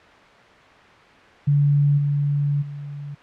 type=tone with level steps; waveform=sine; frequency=143.8 Hz; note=D3; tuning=36 cents flat; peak=-14 / -18 / -30 dBFS; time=1.47-3.15 s; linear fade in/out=10 ms; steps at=1.97 / 2.61 s; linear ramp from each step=20 ms; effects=white hiss -47 dBFS RMS until 3.22 s + low-pass 2000 Hz 12 dB/octave